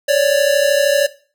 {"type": "tone pair together", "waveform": "square", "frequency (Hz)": [554.3, 587.3], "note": ["C#5", "D5"], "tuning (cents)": [0, 0], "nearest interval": "minor second", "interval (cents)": 100, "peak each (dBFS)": -15, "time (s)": [0.08, 1.07], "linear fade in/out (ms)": 10, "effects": ["noise-tail reverb RT60 0.4 s tail -17 dB re dry"]}